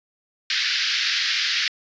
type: band-pass noise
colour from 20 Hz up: white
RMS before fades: -23 dBFS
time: 0.5-1.68 s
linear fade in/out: 2 ms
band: 1500 to 5200 Hz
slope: 48 dB/octave
effects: resampled to 16000 Hz